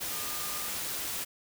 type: tone in noise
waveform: sine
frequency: 1211 Hz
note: D#6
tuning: 47 cents flat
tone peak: -44 dBFS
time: 0.11-0.7 s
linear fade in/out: 20 ms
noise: white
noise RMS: -35 dBFS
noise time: 0-1.25 s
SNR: -12 dB
effects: none